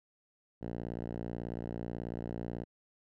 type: tone with band-pass filter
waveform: 5% pulse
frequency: 58.27 Hz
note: A#1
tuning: in tune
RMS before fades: -40 dBFS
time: 0.61-2.65 s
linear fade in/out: 20 ms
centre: 150 Hz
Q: 0.51
effects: none